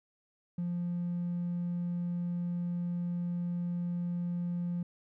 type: tone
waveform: triangle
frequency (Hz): 174.61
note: F3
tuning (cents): 0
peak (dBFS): -28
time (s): 0.58-4.83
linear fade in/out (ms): 5
effects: tanh soft clip ceiling -27 dBFS